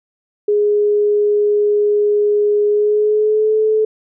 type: tone with pitch glide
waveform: sine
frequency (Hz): 415.3 to 433.7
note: G#4 to A4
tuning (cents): 0 to -25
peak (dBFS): -11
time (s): 0.48-3.85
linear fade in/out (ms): 5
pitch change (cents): +75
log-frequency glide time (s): 2.68-3.56
effects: none